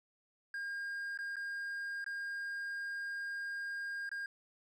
triangle tone with dropouts, 1614 Hz, G#6, 50 cents flat, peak -36 dBFS, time 0.54-4.26 s, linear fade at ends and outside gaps 2 ms, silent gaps 1.175-1.188 / 1.358-1.366 / 2.043-2.063 / 4.092-4.115 s, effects resampled to 24000 Hz

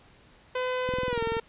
sawtooth tone with pitch glide, 506 to 456 Hz, B4 to A#4, +42 to -38 cents, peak -23 dBFS, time 0.55-1.4 s, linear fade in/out 5 ms, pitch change -180 cents, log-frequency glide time 1.07-1.21 s
click train, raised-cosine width 3 ms, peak -22 dBFS, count 11, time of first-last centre 0.89-1.368 s, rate 20.9 Hz
effects pink hiss -57 dBFS RMS until 1.48 s + resampled to 8000 Hz

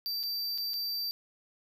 square tone with dropouts, 4666 Hz, D8, 12 cents flat, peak -32 dBFS, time 0.06-1.11 s, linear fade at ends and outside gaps 0 ms, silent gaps 0.231-0.236 / 0.578-0.583 / 0.735-0.74 s, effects none

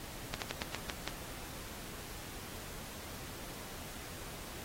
slowing click train, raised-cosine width 0.2 ms, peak -17 dBFS, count 7, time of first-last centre 0.34-1.076 s, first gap 78 ms, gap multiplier 1.18, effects pink hiss -47 dBFS RMS until 4.64 s + AAC 48 kbps

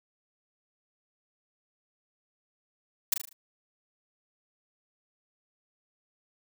blue noise with echo, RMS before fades -23 dBFS, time 3.12-3.14 s, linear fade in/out 5 ms, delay 38 ms, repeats 5, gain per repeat -6 dB, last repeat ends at 3.33 s, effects none

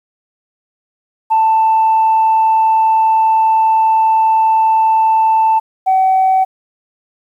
sine tone pair in turn, 885 / 758.3 Hz, A5 / F#5, +10 / +42 cents, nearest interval minor third, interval 268 cents, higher first, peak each -7 dBFS, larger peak neither, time 1.3-5.6 / 5.86-6.45 s, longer first, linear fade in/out 20 ms, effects tanh soft clip ceiling -5 dBFS + 8-bit

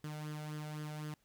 sawtooth tone with flanger, 151.8 Hz, D#3, 42 cents flat, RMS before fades -43 dBFS, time 0.04-1.14 s, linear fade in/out 2 ms, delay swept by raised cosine 0.61 to 1.44 ms, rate 3.9 Hz, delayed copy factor +0.6, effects pink hiss -75 dBFS RMS until 1.24 s

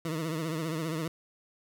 20% pulse tone with vibrato, 160 Hz, D#3, 49 cents sharp, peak -26 dBFS, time 0.05-1.08 s, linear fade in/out 2 ms, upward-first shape triangle, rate 15 Hz, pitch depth 100 cents each way, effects none

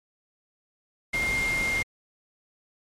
sine tone in noise, 2117 Hz, C7, 20 cents sharp, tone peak -24 dBFS, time 1.13-1.83 s, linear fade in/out 10 ms, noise pink, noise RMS -33 dBFS, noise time 1.13-1.83 s, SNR +6 dB, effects low-pass 10000 Hz 12 dB/octave + MP3 64 kbps

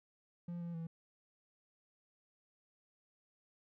triangle tone with pitch steps, 173.1 / 170.9 / 164.8 Hz, F3 / F3 / E3, -15 / -37 / 0 cents, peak -38 dBFS, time 0.48-0.87 s, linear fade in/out 5 ms, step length 130 ms, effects none

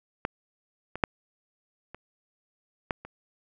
clicks, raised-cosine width 0.5 ms, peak -12 / -20 / -6 / -26 / -12 / -26 dBFS, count 6, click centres 0.251 / 0.956 / 1.038 / 1.946 / 2.908 / 3.05 s, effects none

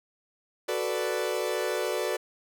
40% pulse chord, B minor seventh, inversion second, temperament equal, 370 / 440 / 493.9 / 587.3 Hz, F#4 / A4 / B4 / D5, 0 / 0 / 0 / 0 cents, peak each -32 dBFS, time 0.68-2.17 s, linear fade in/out 10 ms, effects none

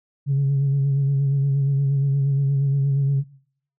sine tone with vibrato, 138.59 Hz, C#3, in tune, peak -15 dBFS, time 0.26-3.24 s, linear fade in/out 50 ms, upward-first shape sine, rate 8.5 Hz, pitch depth 32 cents each way, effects noise-tail reverb RT60 0.6 s tail -20 dB re dry + tanh soft clip ceiling -14 dBFS

